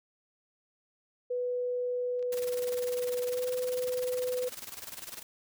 sine tone with pitch glide, 493.9 to 500.5 Hz, B4 to B4, 0 to +23 cents, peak -29 dBFS, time 1.3-4.49 s, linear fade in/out 10 ms, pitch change +23 cents, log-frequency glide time 3.27-3.45 s
clicks, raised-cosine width 0.2 ms, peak -44 / -36 dBFS, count 2, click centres 2.194 / 2.227 s
white noise with tremolo, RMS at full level -41 dBFS, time 2.32-5.23 s, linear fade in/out 5 ms, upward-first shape square, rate 20 Hz, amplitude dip 70%
effects none

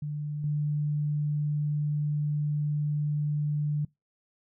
sine tone with level steps, 148.4 Hz, D3, 18 cents sharp, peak -30 / -25 dBFS, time 0.02-3.85 s, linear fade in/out 5 ms, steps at 0.44 s, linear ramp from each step 2 ms, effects noise-tail reverb RT60 0.2 s tail -24 dB re dry

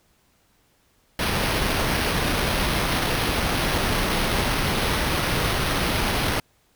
pink noise with sample-and-hold, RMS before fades -23 dBFS, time 1.19-6.4 s, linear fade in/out 2 ms, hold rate 7350 Hz, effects pink hiss -63 dBFS RMS until 6.75 s

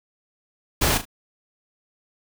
pink noise with echo, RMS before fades -20 dBFS, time 0.81-0.98 s, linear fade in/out 10 ms, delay 37 ms, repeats 2, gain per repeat -10 dB, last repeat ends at 1.054 s, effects none

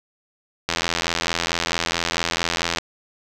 click train, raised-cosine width 0.2 ms, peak -3 dBFS, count 178, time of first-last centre 0.69-2.785 s, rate 84.5 Hz, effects none

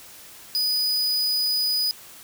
45% pulse tone, 4965 Hz, D#8, 5 cents flat, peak -20 dBFS, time 0.55-1.91 s, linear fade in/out 0 ms, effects white hiss -45 dBFS RMS until 2.23 s

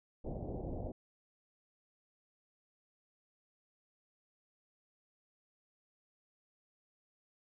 pink low-pass noise, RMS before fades -41 dBFS, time 0.24-0.92 s, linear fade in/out 10 ms, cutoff 730 Hz, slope 48 dB/octave, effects none

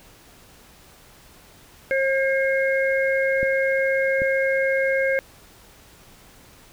harmonic tone, 537 Hz, C5, 45 cents sharp, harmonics 1 / 3 / 4, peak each -20 / -25 / -26 dBFS, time 1.91-5.19 s, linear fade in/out 0 ms
clicks, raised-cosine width 3 ms, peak -18 dBFS, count 2, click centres 3.43 / 4.219 s
effects pink hiss -50 dBFS RMS until 6.72 s

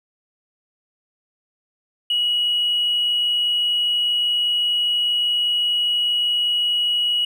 triangle tone with amplitude modulation, 2913 Hz, F#7, 28 cents flat, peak -13 dBFS, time 2.1-7.25 s, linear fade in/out 5 ms, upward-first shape sine, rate 125 Hz, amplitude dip 25%, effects tanh soft clip ceiling -14 dBFS

